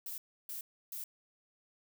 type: noise bursts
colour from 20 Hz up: violet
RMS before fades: -42 dBFS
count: 3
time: 0.06-1.04 s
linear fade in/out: 2 ms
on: 120 ms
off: 310 ms
effects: none